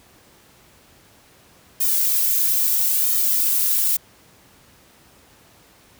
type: noise with flanger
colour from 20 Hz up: violet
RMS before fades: -19 dBFS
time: 1.8-3.97 s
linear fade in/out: 10 ms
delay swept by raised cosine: 1.6 to 3 ms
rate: 0.76 Hz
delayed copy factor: +0.9
effects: pink hiss -52 dBFS RMS until 5.99 s + high-pass 60 Hz 12 dB/octave